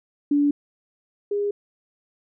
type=tone pair in turn; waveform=sine; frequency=288.7 / 408.3 Hz; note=D4 / G#4; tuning=-30 / -29 cents; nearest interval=tritone; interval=601 cents; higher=second; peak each=-16 / -21 dBFS; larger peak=first; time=0.31-0.51 / 1.31-1.51 s; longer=neither; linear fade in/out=5 ms; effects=none